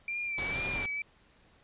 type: tone with vibrato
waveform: sine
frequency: 2349 Hz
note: D7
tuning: in tune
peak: -32 dBFS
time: 0.08-1.02 s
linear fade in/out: 2 ms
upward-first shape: sine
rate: 2.1 Hz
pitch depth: 50 cents each way
type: noise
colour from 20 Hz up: pink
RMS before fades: -38 dBFS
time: 0.38-0.86 s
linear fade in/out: 2 ms
effects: pink hiss -63 dBFS RMS until 1.63 s + resampled to 8000 Hz